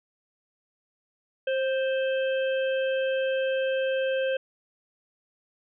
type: harmonic tone with a mistuned harmonic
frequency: 523.3 Hz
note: C5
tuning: in tune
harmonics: 1 / 3 / 5 / 6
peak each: -24 / -34 / -38 / -40 dBFS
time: 1.47-4.37 s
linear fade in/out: 5 ms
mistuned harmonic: 1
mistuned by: +20 cents
effects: none